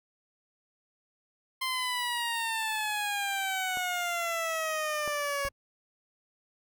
15% pulse exponential sweep, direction down, 1046.5 to 554.4 Hz, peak -23 dBFS, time 1.61-5.49 s, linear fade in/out 10 ms
clicks, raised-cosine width 1 ms, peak -28 / -25 dBFS, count 2, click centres 3.772 / 5.077 s
brown noise with exponential decay, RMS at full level -35 dBFS, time 5.45-5.52 s, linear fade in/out 0 ms, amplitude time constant 15 ms
effects none

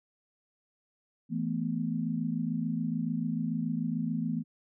sine chord, E suspended fourth, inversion none, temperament equal, 164.81 / 220 / 246.9 Hz, E3 / A3 / B3, 0 / 0 / 0 cents, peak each -33 dBFS, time 1.29-4.44 s, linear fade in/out 50 ms, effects none

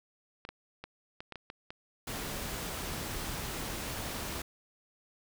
clicks, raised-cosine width 0.3 ms, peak -26 dBFS, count 8, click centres 0.451 / 0.49 / 0.84 / 1.205 / 1.323 / 1.357 / 1.501 / 1.705 s
pink noise, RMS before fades -38 dBFS, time 2.07-4.42 s, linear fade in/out 5 ms
effects none

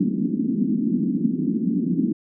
white band-pass noise, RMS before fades -22 dBFS, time 0-2.13 s, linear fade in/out 10 ms, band 180 to 290 Hz, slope 48 dB/octave, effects none

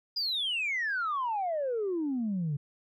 sine exponential sweep, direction down, 5000 to 137.8 Hz, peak -27 dBFS, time 0.16-2.57 s, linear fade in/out 10 ms, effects tanh soft clip ceiling -25 dBFS

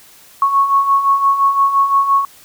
sine beating tone pair, 1100 / 1105.8 Hz, C#6 / C#6, -14 / -5 cents, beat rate 5.8 Hz, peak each -18 / -11 dBFS, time 0.42-2.25 s, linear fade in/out 2 ms, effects white hiss -44 dBFS RMS until 2.44 s

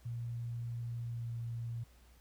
sine tone with pitch glide, 118.2 to 116.91 Hz, A#2 to A#2, +24 to +5 cents, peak -37 dBFS, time 0.05-1.84 s, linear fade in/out 10 ms, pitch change -19 cents, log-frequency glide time 1.03-1.34 s, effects added 60 Hz sine -60 dBFS peak until 2.2 s + pink hiss -67 dBFS RMS until 2.2 s

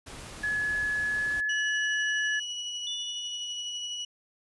pink noise, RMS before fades -43 dBFS, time 0.06-1.41 s, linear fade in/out 10 ms
sine tone with pitch glide, 1700 to 1711.8 Hz, G#6 to A6, +40 to -48 cents, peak -26 dBFS, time 0.43-2.4 s, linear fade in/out 10 ms, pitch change +12 cents, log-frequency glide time 1.12-1.55 s
35% pulse tone with tremolo, 2931 Hz, F#7, 17 cents flat, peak -30 dBFS, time 1.49-4.05 s, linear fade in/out 5 ms, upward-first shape sine, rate 12 Hz, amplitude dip 25%
sine tone with exponential decay, 3489 Hz, A7, 15 cents flat, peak -32 dBFS, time 2.87-3.79 s, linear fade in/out 1 ms, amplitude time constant 200 ms
effects resampled to 24000 Hz

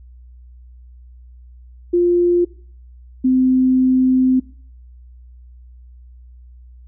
sine tone pair in turn, 350.1 / 257.9 Hz, F4 / C4, +4 / -25 cents, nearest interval perfect fourth, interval 529 cents, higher first, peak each -11 dBFS, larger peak neither, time 1.93-2.45 / 3.24-4.4 s, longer second, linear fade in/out 10 ms, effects noise-tail reverb RT60 0.5 s tail -21 dB re dry + added 61 Hz sine -39 dBFS peak until 6.87 s

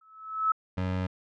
sine tone with exponential growth, 1300 Hz, E6, 24 cents flat, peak -19 dBFS, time 0.01-0.52 s, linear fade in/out 5 ms, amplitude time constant 110 ms
25% pulse tone, 92.5 Hz, F#2, in tune, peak -24 dBFS, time 0.77-1.07 s, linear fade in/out 10 ms
effects low-pass 3000 Hz 12 dB/octave

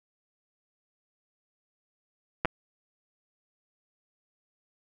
clicks, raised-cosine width 0.5 ms, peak -11 dBFS, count 2, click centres 2.449 / 2.455 s, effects none

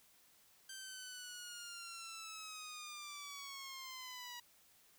10% pulse linear sweep, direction down, 1568 to 962 Hz, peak -39 dBFS, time 0.69-4.4 s, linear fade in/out 5 ms, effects white hiss -68 dBFS RMS until 4.98 s

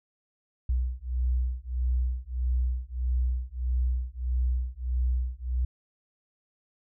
sine beating tone pair, 61.4 / 63 Hz, B1 / B1, -9 / +35 cents, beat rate 1.6 Hz, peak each -28 dBFS, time 0.69-5.65 s, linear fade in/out 5 ms, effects none

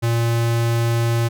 square tone, 116.54 Hz, A#2, in tune, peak -17 dBFS, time 0.02-1.29 s, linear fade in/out 20 ms, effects none

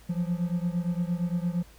triangle beating tone pair, 171.2 / 179.9 Hz, F3 / F#3, -34 / -48 cents, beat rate 8.7 Hz, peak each -26 / -28 dBFS, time 0.09-1.63 s, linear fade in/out 10 ms, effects added 53 Hz sine -53 dBFS peak until 1.78 s + pink hiss -56 dBFS RMS until 1.78 s

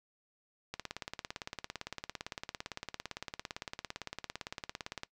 click train, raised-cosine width 0.2 ms, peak -21 dBFS, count 77, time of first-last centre 0.74-5.034 s, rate 17.7 Hz, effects noise-tail reverb RT60 0.1 s tail -20 dB re dry

